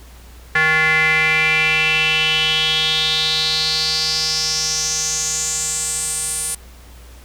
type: tone with band-pass filter sweep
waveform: square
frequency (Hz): 157.2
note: D#3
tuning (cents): +18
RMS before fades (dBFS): -18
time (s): 0.55-6.55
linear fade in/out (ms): 5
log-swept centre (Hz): 1800 to 9500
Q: 5.5
effects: added 60 Hz sine -39 dBFS peak until 7.24 s + pink hiss -46 dBFS RMS until 7.24 s